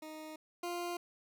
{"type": "tone pair in turn", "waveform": "20% pulse", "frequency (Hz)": [311.1, 349.2], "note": ["D#4", "F4"], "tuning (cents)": [0, 0], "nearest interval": "major second", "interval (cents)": 200, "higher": "second", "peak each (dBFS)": [-40, -32], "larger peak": "second", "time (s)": [[0.02, 0.36], [0.63, 0.97]], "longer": "neither", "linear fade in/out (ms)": 5, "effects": []}